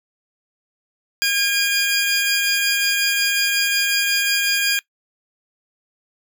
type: tone pair together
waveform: 20% pulse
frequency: 1620.5 / 2428 Hz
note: G#6 / D#7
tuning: -43 / -43 cents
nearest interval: perfect fifth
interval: 700 cents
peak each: -15 dBFS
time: 1.22-4.79 s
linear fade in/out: 0 ms
effects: noise-tail reverb RT60 0.1 s tail -21 dB re dry